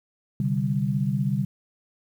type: chord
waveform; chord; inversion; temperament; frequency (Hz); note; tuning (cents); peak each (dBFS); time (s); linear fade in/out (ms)
sine; C suspended second; none; equal; 130.81 / 146.83 / 196; C3 / D3 / G3; 0 / 0 / 0; -26 / -26 / -26; 0.4-1.45; 2
effects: 9-bit